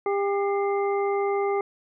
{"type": "harmonic tone with a mistuned harmonic", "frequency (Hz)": 400, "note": "G4", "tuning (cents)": 35, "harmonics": [1, 2, 3, 5], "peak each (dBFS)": [-23, -29, -33, -37], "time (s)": [0.06, 1.61], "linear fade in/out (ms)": 2, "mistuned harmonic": 5, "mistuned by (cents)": 73, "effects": []}